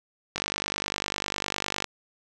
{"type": "click train", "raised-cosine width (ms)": 0.2, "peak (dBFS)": -10, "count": 75, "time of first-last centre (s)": [0.36, 1.843], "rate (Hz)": 49.9, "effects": []}